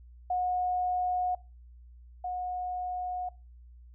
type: tone pair in turn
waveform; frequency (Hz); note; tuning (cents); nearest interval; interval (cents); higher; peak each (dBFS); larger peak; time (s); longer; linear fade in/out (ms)
sine; 726 / 726; F#5 / F#5; -33 / -33; unison; 0; neither; -26 / -31; first; 0.3-1.35 / 2.24-3.29; neither; 5
effects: noise-tail reverb RT60 0.3 s tail -22 dB re dry + added 60 Hz sine -49 dBFS peak until 3.94 s